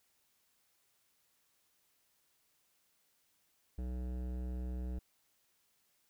sine tone with hard clipping, 62.1 Hz, B1, 10 cents sharp, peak -39 dBFS, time 3.78-4.99 s, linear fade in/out 5 ms, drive 15 dB, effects white hiss -75 dBFS RMS until 6.09 s

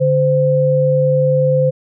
sine tone pair together, 144.9 / 516.4 Hz, D3 / C5, -23 / -23 cents, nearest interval octave + minor seventh, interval 2200 cents, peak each -15 / -12 dBFS, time 0-1.71 s, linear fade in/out 20 ms, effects none

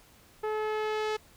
sawtooth tone with low-pass filter sweep, 430 Hz, A4, 40 cents flat, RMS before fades -31 dBFS, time 0.43-1.17 s, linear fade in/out 10 ms, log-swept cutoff 1400 to 5200 Hz, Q 0.77, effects pink hiss -58 dBFS RMS until 1.36 s

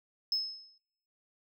sine tone with exponential decay, 5190 Hz, E8, 28 cents flat, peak -24 dBFS, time 0.32-0.78 s, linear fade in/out 2 ms, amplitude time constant 99 ms, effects noise-tail reverb RT60 0.8 s tail -26 dB re dry + tanh soft clip ceiling -24 dBFS

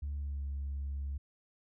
sine tone with pitch glide, 71.9 to 69.73 Hz, D2 to C#2, -36 to +11 cents, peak -33 dBFS, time 0.02-1.18 s, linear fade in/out 10 ms, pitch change -53 cents, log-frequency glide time 0.16-0.43 s, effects tanh soft clip ceiling -32 dBFS

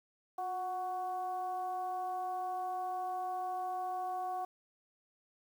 sine tone with frequency modulation, 737 Hz, F#5, 7 cents flat, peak -34 dBFS, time 0.38-4.45 s, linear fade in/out 5 ms, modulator 378 Hz, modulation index 0.64, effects high-pass 400 Hz 12 dB/octave + 10-bit

